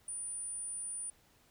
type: tone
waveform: sine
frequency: 9400 Hz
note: D9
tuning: 1 cent sharp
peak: -38 dBFS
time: 0.08-1.1 s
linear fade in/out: 2 ms
effects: pink hiss -67 dBFS RMS until 1.5 s

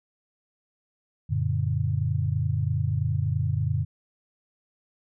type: chord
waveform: sine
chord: Gb augmented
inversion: none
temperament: just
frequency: 92.5 / 115.62 / 144.53 Hz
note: Gb2 / Bb2 / D3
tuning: 0 / -14 / -27 cents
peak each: -27 dBFS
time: 1.29-3.85 s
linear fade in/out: 20 ms
effects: none

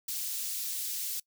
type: high-pass noise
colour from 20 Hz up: white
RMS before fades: -35 dBFS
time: 0.08-1.2 s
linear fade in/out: 5 ms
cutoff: 4100 Hz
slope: 12 dB/octave
effects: noise-tail reverb RT60 0.1 s tail -23 dB re dry

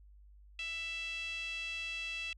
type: tone with band-pass filter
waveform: 5% pulse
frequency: 663 Hz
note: E5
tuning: 10 cents sharp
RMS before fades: -40 dBFS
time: 0.59-2.33 s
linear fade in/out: 2 ms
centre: 2800 Hz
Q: 8
effects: added 50 Hz sine -55 dBFS peak until 2.37 s

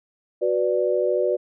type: chord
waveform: sine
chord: B minor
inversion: second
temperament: equal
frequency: 370 / 493.9 / 587.3 Hz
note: F#4 / B4 / D5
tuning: 0 / 0 / 0 cents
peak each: -23 dBFS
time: 0.41-1.37 s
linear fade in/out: 20 ms
effects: none

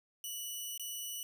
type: tone with dropouts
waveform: 10% pulse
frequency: 2953 Hz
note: F#7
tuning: 4 cents flat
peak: -31 dBFS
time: 0.24-1.23 s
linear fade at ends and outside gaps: 1 ms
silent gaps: 0.777-0.796 s
effects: none

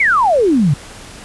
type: exponential sweep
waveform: sine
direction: down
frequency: 2295 to 130.81 Hz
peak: -9 dBFS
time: 0-0.74 s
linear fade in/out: 5 ms
effects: pink hiss -35 dBFS RMS until 1.24 s + resampled to 24000 Hz

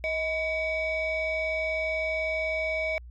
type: tone pair together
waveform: sine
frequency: 634.8 / 2268 Hz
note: D#5 / C#7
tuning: +35 / +39 cents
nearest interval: octave + minor seventh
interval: 2204 cents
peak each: -27 dBFS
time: 0.04-2.98 s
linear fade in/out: 0 ms
effects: tanh soft clip ceiling -23 dBFS + added 60 Hz sine -42 dBFS peak until 3.1 s

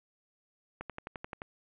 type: click train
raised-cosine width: 0.5 ms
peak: -24 dBFS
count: 8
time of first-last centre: 0.81-1.419 s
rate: 11.5 Hz
effects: resampled to 8000 Hz + 9-bit

